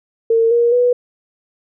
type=tone with pitch steps; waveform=sine; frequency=455.3 / 472.4 / 490.2 Hz; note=A#4 / A#4 / B4; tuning=-41 / +23 / -13 cents; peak=-10 dBFS; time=0.3-0.93 s; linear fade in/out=5 ms; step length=210 ms; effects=none